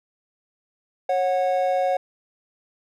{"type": "tone pair together", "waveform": "triangle", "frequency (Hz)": [548, 734.2], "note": ["C#5", "F#5"], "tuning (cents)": [-20, -14], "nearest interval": "perfect fourth", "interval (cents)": 506, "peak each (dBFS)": -20, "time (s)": [1.09, 1.97], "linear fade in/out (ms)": 5, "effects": []}